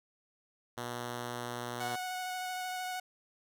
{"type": "tone", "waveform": "5% pulse", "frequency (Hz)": 120.8, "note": "B2", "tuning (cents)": -38, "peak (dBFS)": -26, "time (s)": [0.77, 1.96], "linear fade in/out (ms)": 10}
{"type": "tone with vibrato", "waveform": "sawtooth", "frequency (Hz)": 736, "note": "F#5", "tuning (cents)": -9, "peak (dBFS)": -32, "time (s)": [1.8, 3], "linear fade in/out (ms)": 5, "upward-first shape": "square", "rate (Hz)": 13, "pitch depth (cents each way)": 9}
{"effects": []}